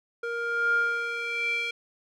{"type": "tone with band-pass filter sweep", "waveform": "square", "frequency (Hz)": 468.6, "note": "A#4", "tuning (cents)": 9, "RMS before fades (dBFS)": -28, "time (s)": [0.23, 1.71], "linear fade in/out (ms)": 5, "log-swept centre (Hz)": [1000, 2700], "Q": 6.1, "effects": []}